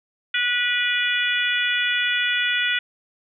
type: harmonic tone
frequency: 488.1 Hz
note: B4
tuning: 20 cents flat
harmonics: 3 / 4 / 5 / 6 / 7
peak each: -24 / -25 / -26 / -27 / -27 dBFS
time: 0.34-2.79 s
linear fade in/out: 5 ms
effects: none